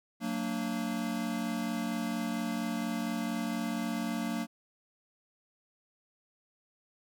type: chord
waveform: square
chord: Gb augmented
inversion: none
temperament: equal with one note detuned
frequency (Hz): 185 / 229.2 / 293.7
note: Gb3 / Bb3 / D4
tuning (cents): 0 / -29 / 0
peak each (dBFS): -39 / -34 / -39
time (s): 0.2-4.47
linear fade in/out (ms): 50
effects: none